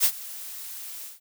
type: noise with ADSR envelope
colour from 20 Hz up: blue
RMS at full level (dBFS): -18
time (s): 0-1.2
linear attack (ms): 43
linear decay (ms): 67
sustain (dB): -20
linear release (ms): 160
effects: none